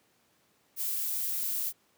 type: noise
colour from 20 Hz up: violet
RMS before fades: -32 dBFS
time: 0.76-1.73 s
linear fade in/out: 50 ms
effects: pink hiss -68 dBFS RMS until 1.97 s + high-pass 150 Hz 12 dB/octave